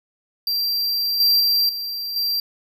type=tone with level steps; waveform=square; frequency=4719 Hz; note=D8; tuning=7 cents sharp; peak=-20 / -14 / -16 / -26 / -20 dBFS; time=0.47-2.4 s; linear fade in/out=2 ms; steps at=1.2 / 1.4 / 1.69 / 2.16 s; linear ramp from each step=2 ms; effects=none